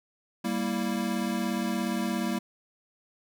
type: chord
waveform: square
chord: E diminished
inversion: first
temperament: equal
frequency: 196 / 233.1 / 329.6 Hz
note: G3 / Bb3 / E4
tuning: 0 / 0 / 0 cents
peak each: -32 / -31 / -35 dBFS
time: 0.44-2.39 s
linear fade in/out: 10 ms
effects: none